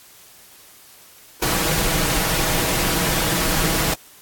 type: noise with comb filter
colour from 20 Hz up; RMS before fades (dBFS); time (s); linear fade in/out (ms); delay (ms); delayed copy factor
pink; -20; 1.42-3.94; 5; 6.2; +0.55
effects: white hiss -47 dBFS RMS until 4.21 s + AAC 64 kbps